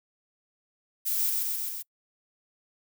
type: noise with echo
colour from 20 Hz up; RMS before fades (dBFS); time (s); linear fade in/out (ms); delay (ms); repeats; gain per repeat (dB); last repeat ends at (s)
violet; -28; 1.05-1.31; 20; 130; 4; -2; 1.83
effects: noise-tail reverb RT60 0.1 s tail -26 dB re dry